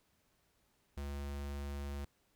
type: tone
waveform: square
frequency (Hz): 70.8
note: C#2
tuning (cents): +37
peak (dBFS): -40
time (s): 0.97-2.05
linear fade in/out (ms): 5
effects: pink hiss -75 dBFS RMS until 2.35 s